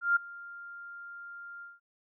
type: tone with ADSR envelope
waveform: sine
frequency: 1396.9 Hz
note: F6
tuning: in tune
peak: -20 dBFS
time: 0.01-1.8 s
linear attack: 150 ms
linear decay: 12 ms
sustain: -22 dB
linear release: 180 ms
effects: none